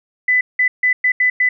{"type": "tone bursts at uneven times", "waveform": "sine", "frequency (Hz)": 2000, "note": "B6", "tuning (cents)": 21, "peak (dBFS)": -11, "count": 6, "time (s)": [[0.28, 0.41], [0.59, 0.68], [0.83, 0.93], [1.04, 1.12], [1.2, 1.3], [1.4, 1.49]], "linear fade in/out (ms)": 5, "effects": []}